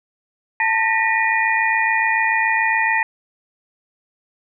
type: tone cluster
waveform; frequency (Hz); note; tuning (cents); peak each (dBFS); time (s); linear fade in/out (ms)
sine; 888 / 1832 / 1939 / 2435; A5 / A#6 / B6 / D#7; +16 / -31 / -32 / -38; -20 / -21 / -20 / -23; 0.6-3.03; 2
effects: none